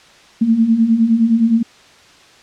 sine beating tone pair, 220 / 229.7 Hz, A3 / A#3, 0 / -25 cents, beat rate 9.7 Hz, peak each -17 / -11 dBFS, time 0.41-1.63 s, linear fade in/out 10 ms, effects white hiss -45 dBFS RMS until 2.42 s + low-pass 5000 Hz 12 dB/octave

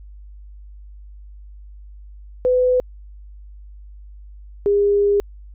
sine tone pair in turn, 503 / 406.1 Hz, B4 / G#4, +32 / -39 cents, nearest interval major third, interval 371 cents, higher first, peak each -13 dBFS, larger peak neither, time 2.45-2.8 / 4.66-5.2 s, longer second, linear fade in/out 0 ms, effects added 50 Hz sine -37 dBFS peak until 5.54 s

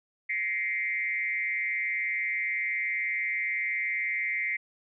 sine tone with frequency modulation, 2093 Hz, C7, in tune, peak -27 dBFS, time 0.29-4.57 s, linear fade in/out 10 ms, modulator 186 Hz, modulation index 0.87, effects none

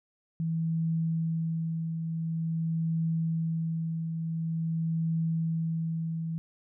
sine tone with tremolo, 163.2 Hz, E3, 17 cents flat, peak -25 dBFS, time 0.4-6.38 s, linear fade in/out 0 ms, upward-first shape triangle, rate 0.47 Hz, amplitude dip 45%, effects none

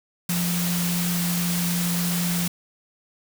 sine tone in noise, 174.61 Hz, F3, in tune, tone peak -23 dBFS, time 0.29-2.48 s, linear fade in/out 5 ms, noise white, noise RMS -28 dBFS, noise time 0.29-2.48 s, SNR +2 dB, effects none

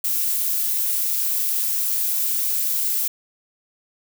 violet noise, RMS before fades -22 dBFS, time 0.04-3.08 s, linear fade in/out 5 ms, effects none

